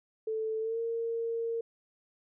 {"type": "tone with pitch glide", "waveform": "sine", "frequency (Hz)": [440, 460], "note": ["A4", "A#4"], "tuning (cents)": [0, -23], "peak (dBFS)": -30, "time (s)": [0.27, 1.61], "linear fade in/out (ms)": 5, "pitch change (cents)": 77, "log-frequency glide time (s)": [0.6, 0.79], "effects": []}